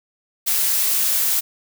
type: noise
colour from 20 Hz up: blue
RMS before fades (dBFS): -19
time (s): 0.46-1.41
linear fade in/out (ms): 20
effects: none